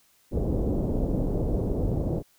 pink low-pass noise, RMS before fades -26 dBFS, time 0.31-2.23 s, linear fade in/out 50 ms, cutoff 540 Hz, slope 24 dB/octave, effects white hiss -63 dBFS RMS until 2.38 s

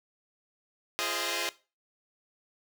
5% pulse chord, F minor seventh, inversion none, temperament equal with one note detuned, 342.2 / 415.3 / 523.3 / 622.3 Hz, F4 / Ab4 / C5 / Eb5, -35 / 0 / 0 / 0 cents, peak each -24 dBFS, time 0.99-1.49 s, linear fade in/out 0 ms, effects noise-tail reverb RT60 0.3 s tail -18 dB re dry

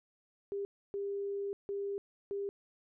sine tone bursts at uneven times, 400 Hz, G4, 35 cents sharp, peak -34 dBFS, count 4, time 0.52-0.65 / 0.94-1.53 / 1.69-1.98 / 2.31-2.49 s, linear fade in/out 0 ms, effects none

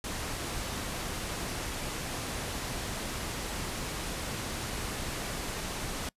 pink low-pass noise, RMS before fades -36 dBFS, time 0.04-6.09 s, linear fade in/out 2 ms, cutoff 12000 Hz, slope 24 dB/octave, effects noise-tail reverb RT60 0.1 s tail -25 dB re dry + resampled to 32000 Hz

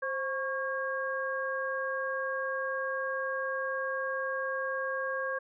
sine tone cluster, 527 / 1109 / 1622 Hz, C5 / C#6 / G#6, +12 / 0 / -41 cents, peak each -34 / -37 / -34 dBFS, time 0.02-5.39 s, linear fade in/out 10 ms, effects none

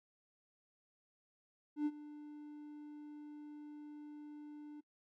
triangle tone with ADSR envelope, 297.1 Hz, D4, 20 cents sharp, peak -28 dBFS, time 1.76-4.81 s, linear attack 100 ms, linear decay 46 ms, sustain -18 dB, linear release 13 ms, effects noise-tail reverb RT60 0.1 s tail -25 dB re dry + tanh soft clip ceiling -24 dBFS

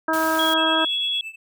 harmonic tone, 320 Hz, D#4, 49 cents sharp, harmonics 1 / 2 / 3 / 4 / 5, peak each -25 / -25 / -25 / -25 / -25 dBFS, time 0.08-0.85 s, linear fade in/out 5 ms
white noise, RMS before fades -33 dBFS, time 0.13-0.54 s, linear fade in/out 5 ms
sine tone with pitch glide, 3305 to 3357 Hz, G#7 to G#7, -9 to +18 cents, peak -21 dBFS, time 0.39-1.21 s, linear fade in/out 2 ms, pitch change +27 cents, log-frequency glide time 0.72-0.89 s
triangle tone with tremolo, 2637 Hz, E7, in tune, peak -27 dBFS, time 0.57-1.36 s, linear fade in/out 10 ms, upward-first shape triangle, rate 8.9 Hz, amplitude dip 95%
effects none

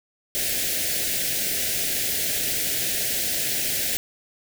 white band-stop noise, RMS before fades -25 dBFS, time 0.35-3.97 s, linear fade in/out 0 ms, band 710 to 1600 Hz, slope 48 dB/octave, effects none

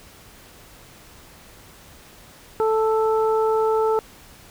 harmonic tone, 440 Hz, A4, in tune, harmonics 1 / 2 / 3, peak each -18 / -24 / -28 dBFS, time 2.6-3.99 s, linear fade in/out 0 ms, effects pink hiss -47 dBFS RMS until 4.5 s

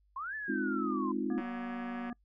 sine linear two-way sweep, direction up then down, 1011 to 1760 to 1011 Hz, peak -36 dBFS, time 0.16-1.12 s, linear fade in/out 5 ms, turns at 0.35 s
sine chord, F minor seventh, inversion first, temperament equal with one note detuned, 209.2 / 261.6 / 311.1 / 349.2 Hz, Ab3 / C4 / Eb4 / F4, +13 / 0 / 0 / 0 cents, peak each -37 / -35 / -36 / -37 dBFS, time 0.48-1.41 s, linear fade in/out 10 ms
harmonic tone, 240 Hz, B3, 49 cents flat, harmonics 1 / 3 / 5 / 7, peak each -37 / -47 / -51 / -51 dBFS, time 1.3-2.13 s, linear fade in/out 2 ms
click train, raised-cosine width 0.5 ms, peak -31 dBFS, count 136, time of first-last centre 1.38-2.098 s, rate 188 Hz
effects noise-tail reverb RT60 0.1 s tail -25 dB re dry + added 50 Hz sine -66 dBFS peak until 2.24 s

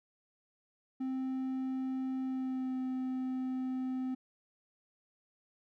triangle tone with pitch glide, 261.6 to 258.1 Hz, C4 to C4, 0 to -23 cents, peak -31 dBFS, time 1-4.15 s, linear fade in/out 10 ms, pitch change -23 cents, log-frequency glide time 2.23-2.77 s, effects none

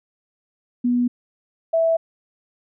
sine tone pair in turn, 244.2 / 656.7 Hz, B3 / E5, -19 / -7 cents, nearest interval octave + perfect fourth, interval 1712 cents, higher second, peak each -16 / -15 dBFS, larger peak second, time 0.84-1.08 / 1.73-1.97 s, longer neither, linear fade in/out 10 ms, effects none

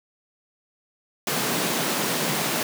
pink high-pass noise, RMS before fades -25 dBFS, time 1.27-2.63 s, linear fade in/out 2 ms, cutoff 140 Hz, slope 48 dB/octave, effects none

